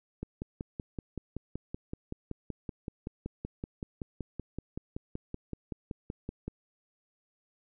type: click train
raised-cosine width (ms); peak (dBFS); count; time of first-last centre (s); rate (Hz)
3; -23; 34; 0.23-6.48; 5.28
effects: none